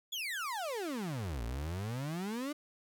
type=exponential two-way sweep; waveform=35% pulse; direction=down then up; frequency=3520 to 55 to 304.8 Hz; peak=-34 dBFS; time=0.12-2.53 s; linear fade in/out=10 ms; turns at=1.43 s; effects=none